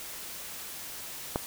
click, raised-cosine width 1 ms, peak -13 dBFS, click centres 1.359 s, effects white hiss -41 dBFS RMS until 1.46 s

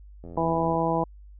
click train, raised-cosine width 2 ms, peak -29 dBFS, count 45, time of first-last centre 0.24-0.757 s, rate 85.1 Hz
harmonic tone, 164.81 Hz, E3, in tune, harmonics 1 / 2 / 3 / 4 / 5 / 6, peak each -29 / -29 / -29 / -29 / -29 / -29 dBFS, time 0.37-1.04 s, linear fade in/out 5 ms
effects added 50 Hz sine -44 dBFS peak until 1.39 s

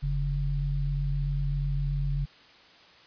sine tone pair together, 44.54 / 141.4 Hz, F1 / C#3, +35 / +35 cents, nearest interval octave + minor sixth, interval 2000 cents, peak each -28 dBFS, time 0.02-2.26 s, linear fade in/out 20 ms, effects white hiss -54 dBFS RMS until 3.06 s + resampled to 11025 Hz

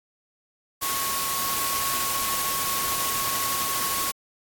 sine tone in noise, 1100 Hz, C#6, 14 cents flat, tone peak -30 dBFS, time 0.81-4.12 s, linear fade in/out 20 ms, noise white, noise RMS -27 dBFS, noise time 0.81-4.12 s, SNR -6 dB, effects AAC 64 kbps

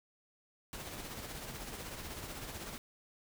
pink noise with tremolo, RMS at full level -43 dBFS, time 0.73-2.78 s, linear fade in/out 0 ms, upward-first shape sine, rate 16 Hz, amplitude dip 40%, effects none

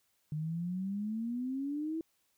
sine exponential sweep, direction up, 149.8 to 329.6 Hz, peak -33 dBFS, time 0.32-2.01 s, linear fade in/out 2 ms, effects white hiss -75 dBFS RMS until 2.37 s

